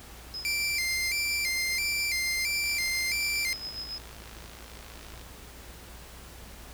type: tone with tremolo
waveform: sine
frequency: 5090 Hz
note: D#8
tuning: 39 cents sharp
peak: -33 dBFS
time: 0.34-3.98 s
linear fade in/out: 0 ms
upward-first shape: sine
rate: 7.3 Hz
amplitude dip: 60%
type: tone with vibrato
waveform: sawtooth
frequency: 2217 Hz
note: C#7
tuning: in tune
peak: -24 dBFS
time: 0.45-3.53 s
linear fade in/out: 0 ms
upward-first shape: square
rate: 1.5 Hz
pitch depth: 98 cents each way
type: click train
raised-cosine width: 0.2 ms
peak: -30 dBFS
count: 141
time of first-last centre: 2.64-5.214 s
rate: 54.4 Hz
effects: added 60 Hz sine -48 dBFS peak until 6.73 s + pink hiss -48 dBFS RMS until 6.73 s